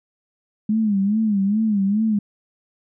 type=tone with vibrato; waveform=sine; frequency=207.7 Hz; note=G#3; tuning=in tune; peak=-16 dBFS; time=0.69-2.19 s; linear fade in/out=5 ms; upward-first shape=sine; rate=2.4 Hz; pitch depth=120 cents each way; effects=none